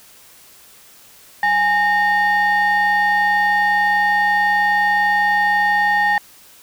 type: tone pair together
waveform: sine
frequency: 829 / 1839.1 Hz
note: G#5 / A#6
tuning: -3 / -24 cents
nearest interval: octave + major second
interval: 1379 cents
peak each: -14 dBFS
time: 1.43-6.18 s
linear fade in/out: 2 ms
effects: tanh soft clip ceiling -10 dBFS + white hiss -46 dBFS RMS until 6.62 s